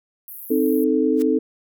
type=band-pass noise; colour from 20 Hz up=pink; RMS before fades=-37 dBFS; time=0.28-0.84 s; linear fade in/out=0 ms; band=12000 to 16000 Hz; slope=48 dB/octave
type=chord; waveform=sine; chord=A diminished; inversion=first; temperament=equal; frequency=261.6 / 311.1 / 440 Hz; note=C4 / Eb4 / A4; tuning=0 / 0 / 0 cents; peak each=-20 dBFS; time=0.5-1.39 s; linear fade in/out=10 ms
type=noise with exponential growth; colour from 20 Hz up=white; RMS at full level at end=-34 dBFS; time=1.14-1.22 s; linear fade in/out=0 ms; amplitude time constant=16 ms
effects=none